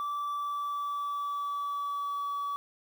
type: tone with pitch glide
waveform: sine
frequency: 1162 to 1141.4 Hz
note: D6 to D6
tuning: -19 to -50 cents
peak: -28 dBFS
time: 0-2.56 s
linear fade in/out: 0 ms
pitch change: -31 cents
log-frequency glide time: 0.17-2.26 s
effects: tanh soft clip ceiling -30 dBFS + 9-bit